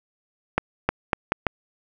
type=accelerating click train; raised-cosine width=0.5 ms; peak=-4 dBFS; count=5; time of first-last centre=0.58-1.468 s; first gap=310 ms; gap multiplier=0.78; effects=none